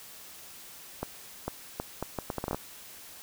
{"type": "accelerating click train", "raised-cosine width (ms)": 1, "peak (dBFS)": -17, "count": 12, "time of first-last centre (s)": [1.03, 2.546], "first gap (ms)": 450, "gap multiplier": 0.71, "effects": ["white hiss -48 dBFS RMS until 3.22 s"]}